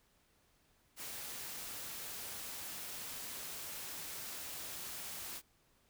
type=noise; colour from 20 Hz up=white; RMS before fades=-45 dBFS; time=0.96-5.42 s; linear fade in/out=50 ms; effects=pink hiss -72 dBFS RMS until 5.89 s